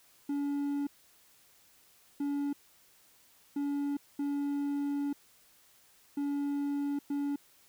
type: tone bursts at uneven times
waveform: triangle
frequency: 284.8 Hz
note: C#4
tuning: 47 cents sharp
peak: -28 dBFS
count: 6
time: 0.29-0.87 / 2.2-2.53 / 3.56-3.97 / 4.19-5.13 / 6.17-6.99 / 7.1-7.36 s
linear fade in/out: 5 ms
effects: white hiss -63 dBFS RMS until 7.68 s

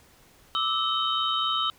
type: tone cluster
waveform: sine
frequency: 1182 / 1306 / 3068 / 3746 Hz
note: D6 / E6 / G7 / A#7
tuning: +11 / -17 / -38 / +8 cents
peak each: -31 / -28 / -28 / -30 dBFS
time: 0.55-1.7 s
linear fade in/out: 0 ms
effects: pink hiss -57 dBFS RMS until 1.78 s

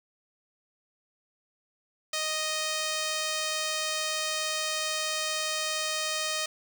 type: tone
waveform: 5% pulse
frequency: 622.3 Hz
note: D#5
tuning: in tune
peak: -17 dBFS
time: 2.13-6.46 s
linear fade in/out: 5 ms
effects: none

